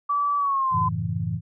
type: tone with pitch glide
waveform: sine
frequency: 1153 to 1021.3 Hz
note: D6 to C6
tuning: -32 to -42 cents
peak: -20 dBFS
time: 0.09-0.89 s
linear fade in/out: 10 ms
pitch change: -210 cents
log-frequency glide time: 0.38-0.77 s
type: chord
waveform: sine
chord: F# minor seventh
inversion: none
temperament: equal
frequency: 92.5 / 110 / 138.59 / 164.81 Hz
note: F#2 / A2 / C#3 / E3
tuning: 0 / 0 / 0 / 0 cents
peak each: -31 / -28 / -33 / -28 dBFS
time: 0.71-1.41 s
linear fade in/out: 50 ms
effects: none